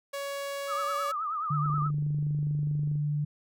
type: tone with pitch glide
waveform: sawtooth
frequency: 560 to 564.5 Hz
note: C#5 to C#5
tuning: +18 to +31 cents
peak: -29 dBFS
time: 0.13-1.12 s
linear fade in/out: 10 ms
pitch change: +13 cents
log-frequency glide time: 0.7-0.98 s
type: tone with vibrato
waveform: sine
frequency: 1243 Hz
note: D#6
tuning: 2 cents flat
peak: -29 dBFS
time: 0.67-1.91 s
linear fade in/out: 50 ms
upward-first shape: triangle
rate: 9.4 Hz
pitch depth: 120 cents each way
type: tone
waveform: sine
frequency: 147.8 Hz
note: D3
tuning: 11 cents sharp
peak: -26 dBFS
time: 1.5-3.25 s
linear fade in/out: 10 ms
type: click train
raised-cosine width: 3 ms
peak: -34 dBFS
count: 33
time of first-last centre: 1.66-2.956 s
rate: 24.7 Hz
effects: none